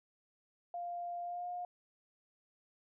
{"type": "tone with pitch glide", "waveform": "sine", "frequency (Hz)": [698.5, 711.9], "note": ["F5", "F5"], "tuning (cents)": [0, 33], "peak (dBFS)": -38, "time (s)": [0.74, 1.65], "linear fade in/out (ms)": 2, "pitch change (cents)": 33, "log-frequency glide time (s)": [1.23, 1.48], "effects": []}